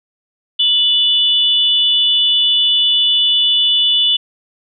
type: tone pair together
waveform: sine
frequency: 2960 / 3474 Hz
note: F#7 / A7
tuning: 0 / -23 cents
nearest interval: minor third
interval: 277 cents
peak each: -13 dBFS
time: 0.59-4.17 s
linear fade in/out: 10 ms
effects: none